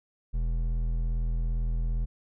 sine tone with hard clipping, 41.2 Hz, E1, in tune, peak -27 dBFS, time 0.33-2.06 s, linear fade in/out 20 ms, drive 8 dB, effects none

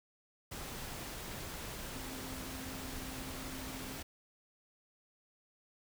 sine tone in noise, 261.6 Hz, C4, in tune, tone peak -48 dBFS, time 1.95-3.98 s, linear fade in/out 10 ms, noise pink, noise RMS -44 dBFS, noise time 0.51-4.03 s, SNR -7 dB, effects none

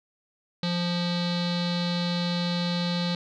square tone with low-pass filter, 174.61 Hz, F3, in tune, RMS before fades -27 dBFS, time 0.63-3.15 s, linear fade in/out 2 ms, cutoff 4100 Hz, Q 7.9, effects none

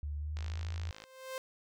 sine tone with pitch glide, 73.42 to 83.85 Hz, D2 to E2, 0 to +30 cents, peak -35 dBFS, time 0.03-0.91 s, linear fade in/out 0 ms, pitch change +230 cents, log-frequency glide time 0.17-0.69 s
click train, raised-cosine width 0.2 ms, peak -29 dBFS, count 37, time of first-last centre 0.37-1.039 s, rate 53.8 Hz
sawtooth tone with exponential growth, 523.3 Hz, C5, in tune, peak -32 dBFS, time 0.82-1.38 s, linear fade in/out 1 ms, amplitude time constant 120 ms
effects none

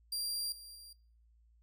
sawtooth tone with level steps, 4754 Hz, D8, 20 cents sharp, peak -32 / -46 / -48 dBFS, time 0.12-0.93 s, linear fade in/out 5 ms, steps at 0.52 / 0.75 s, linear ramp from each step 2 ms, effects noise-tail reverb RT60 0.6 s tail -25 dB re dry + added 57 Hz sine -63 dBFS peak until 1.62 s

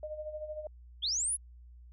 sine tone with tremolo, 612 Hz, D#5, 29 cents flat, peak -35 dBFS, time 0.03-0.67 s, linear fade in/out 2 ms, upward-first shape sine, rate 13 Hz, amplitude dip 65%
sine linear sweep, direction up, 3081 to 10800 Hz, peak -29 dBFS, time 1.02-1.37 s, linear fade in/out 20 ms
effects added 60 Hz sine -50 dBFS peak until 1.92 s

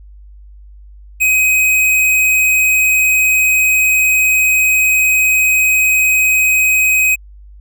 square tone, 2523 Hz, D#7, 23 cents sharp, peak -10 dBFS, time 1.2-7.16 s, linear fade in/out 20 ms, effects added 50 Hz sine -35 dBFS peak until 7.6 s

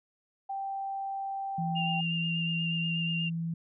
sine tone, 783 Hz, G5, 2 cents flat, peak -32 dBFS, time 0.49-2.01 s, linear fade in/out 10 ms
sine tone with pitch glide, 167.2 to 165.95 Hz, E3 to E3, +25 to +12 cents, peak -30 dBFS, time 1.58-3.54 s, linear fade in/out 5 ms, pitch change -13 cents, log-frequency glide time 1.81-2.58 s
sine tone with vibrato, 2794 Hz, F7, in tune, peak -31 dBFS, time 1.75-3.3 s, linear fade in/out 20 ms, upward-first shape sine, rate 8.3 Hz, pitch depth 21 cents each way
effects none

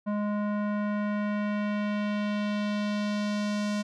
square tone with low-pass filter sweep, 207.7 Hz, G#3, in tune, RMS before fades -29 dBFS, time 0.06-3.83 s, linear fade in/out 20 ms, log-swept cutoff 1100 to 6600 Hz, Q 1.2, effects none

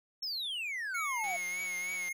triangle exponential sweep, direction down, 5480 to 668 Hz, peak -33 dBFS, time 0.22-1.37 s, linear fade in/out 10 ms
square tone with vibrato, 2186 Hz, C#7, 25 cents flat, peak -35 dBFS, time 0.94-2.13 s, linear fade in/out 10 ms, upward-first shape triangle, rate 3.3 Hz, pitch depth 65 cents each way
click train, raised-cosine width 0.2 ms, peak -32 dBFS, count 154, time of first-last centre 1.24-2.085 s, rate 181 Hz
effects none

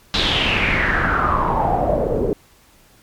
pink noise with low-pass filter sweep, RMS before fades -18 dBFS, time 0.14-2.33 s, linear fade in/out 0 ms, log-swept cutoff 4000 to 410 Hz, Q 6.1, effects pink hiss -52 dBFS RMS until 3.02 s + MP3 96 kbps

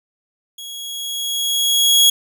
sawtooth tone with level ramp, 3322 Hz, G#7, in tune, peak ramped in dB -28 to -5 dBFS, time 0.58-2.1 s, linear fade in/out 5 ms, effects none

